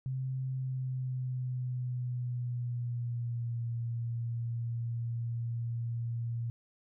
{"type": "tone with pitch glide", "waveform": "sine", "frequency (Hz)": [130.7, 117.11], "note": ["C3", "A#2"], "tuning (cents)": [-1, 8], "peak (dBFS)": -32, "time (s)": [0.06, 6.5], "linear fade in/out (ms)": 0, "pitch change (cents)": -191, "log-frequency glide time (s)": [0.54, 3.66], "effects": []}